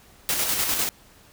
white noise with tremolo, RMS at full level -23 dBFS, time 0.29-0.89 s, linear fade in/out 0 ms, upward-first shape square, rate 10 Hz, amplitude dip 35%, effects pink hiss -53 dBFS RMS until 1.32 s

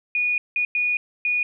sine tone bursts at uneven times, 2456 Hz, D#7, 23 cents flat, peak -19 dBFS, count 4, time 0.15-0.38 / 0.56-0.65 / 0.75-0.97 / 1.25-1.43 s, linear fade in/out 2 ms, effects none

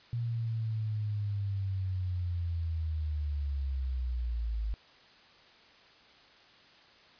sine linear sweep, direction down, 119 to 52.4 Hz, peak -30 dBFS, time 0.13-4.74 s, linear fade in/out 0 ms, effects white hiss -58 dBFS RMS until 7.19 s + resampled to 11025 Hz

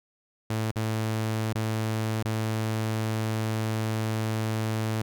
sawtooth tone with dropouts, 110 Hz, A2, in tune, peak -22 dBFS, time 0.5-5.02 s, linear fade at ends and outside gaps 5 ms, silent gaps 0.714-0.758 / 1.531-1.552 / 2.228-2.25 s, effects none

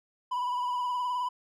triangle tone with vibrato, 987.8 Hz, B5, in tune, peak -26 dBFS, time 0.31-1.29 s, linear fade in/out 10 ms, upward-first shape sine, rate 19 Hz, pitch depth 36 cents each way, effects none

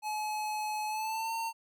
square tone with pitch glide, 853 to 909 Hz, G#5 to A#5, +46 to -44 cents, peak -33 dBFS, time 0.02-1.53 s, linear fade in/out 50 ms, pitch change +110 cents, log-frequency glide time 0.87-1.33 s, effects none

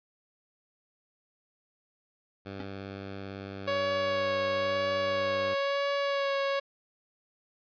10% pulse tone, 98 Hz, G2, in tune, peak -30 dBFS, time 2.45-5.55 s, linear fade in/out 20 ms
square tone with exponential decay, 278.4 Hz, C#4, 8 cents sharp, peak -33 dBFS, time 2.6-2.69 s, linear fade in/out 0 ms, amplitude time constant 19 ms
sawtooth tone with vibrato, 558 Hz, C#5, 11 cents sharp, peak -23 dBFS, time 3.67-6.6 s, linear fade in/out 10 ms, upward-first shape sine, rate 1 Hz, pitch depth 17 cents each way
effects resampled to 11025 Hz

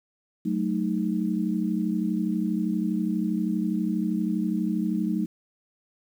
sine chord, D# diminished, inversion first, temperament equal with one note detuned, 187.58 / 220 / 311.1 Hz, F#3 / A3 / D#4, +24 / 0 / 0 cents, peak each -27 / -27 / -29 dBFS, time 0.45-5.26 s, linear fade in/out 10 ms, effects 9-bit

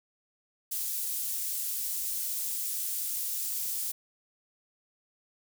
pink high-pass noise, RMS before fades -33 dBFS, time 0.71-3.92 s, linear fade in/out 10 ms, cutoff 10000 Hz, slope 12 dB/octave, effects none

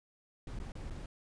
brown noise with dropouts, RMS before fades -42 dBFS, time 0.47-1.06 s, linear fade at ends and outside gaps 2 ms, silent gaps 0.589-0.599 / 0.72-0.753 / 0.9-0.906 s, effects resampled to 22050 Hz

